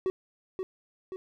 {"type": "tone with echo", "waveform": "triangle", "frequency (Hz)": 376.2, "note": "F#4", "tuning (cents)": 29, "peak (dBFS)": -23, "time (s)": [0.06, 0.1], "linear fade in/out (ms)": 0, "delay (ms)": 530, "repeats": 2, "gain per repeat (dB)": -5, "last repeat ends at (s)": 1.16, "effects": []}